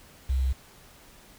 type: tone with quantisation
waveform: sine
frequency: 65.41 Hz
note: C2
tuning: in tune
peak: -22 dBFS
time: 0.29-0.53 s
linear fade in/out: 10 ms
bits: 8
effects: pink hiss -53 dBFS RMS until 1.38 s